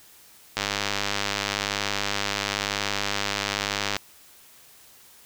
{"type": "click train", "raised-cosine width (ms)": 0.2, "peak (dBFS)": -7, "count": 344, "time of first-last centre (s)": [0.57, 3.966], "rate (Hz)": 101, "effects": ["white hiss -52 dBFS RMS until 5.25 s"]}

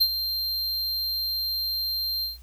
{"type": "tone with ADSR envelope", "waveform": "square", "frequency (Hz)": 4169, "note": "C8", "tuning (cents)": -7, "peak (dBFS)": -16, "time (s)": [0, 2.38], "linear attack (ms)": 15, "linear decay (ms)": 61, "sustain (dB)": -10, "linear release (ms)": 150, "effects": ["added 60 Hz sine -44 dBFS peak until 2.42 s", "white hiss -59 dBFS RMS until 2.42 s"]}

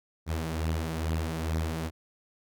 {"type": "beating tone pair", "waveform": "sawtooth", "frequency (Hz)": [79.7, 82], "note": ["D#2", "E2"], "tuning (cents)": [42, -9], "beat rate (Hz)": 2.3, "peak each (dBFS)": [-26, -30], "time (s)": [0.26, 1.91], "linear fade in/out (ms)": 50, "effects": []}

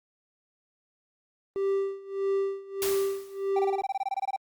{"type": "tone with tremolo", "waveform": "triangle", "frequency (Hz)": 392, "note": "G4", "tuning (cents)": 0, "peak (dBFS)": -21, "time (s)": [1.56, 3.82], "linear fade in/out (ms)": 0, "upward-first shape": "sine", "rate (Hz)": 1.6, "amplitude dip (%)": 90}
{"type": "noise with exponential decay", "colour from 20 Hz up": "white", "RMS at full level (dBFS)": -30, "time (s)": [2.82, 3.51], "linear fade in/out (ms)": 1, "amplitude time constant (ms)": 150}
{"type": "tone bursts", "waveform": "triangle", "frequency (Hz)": 781, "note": "G5", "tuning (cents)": -7, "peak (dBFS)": -24, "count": 15, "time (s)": [3.56, 4.363], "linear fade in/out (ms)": 5, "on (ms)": 33, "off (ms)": 22}
{"effects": ["Opus 32 kbps"]}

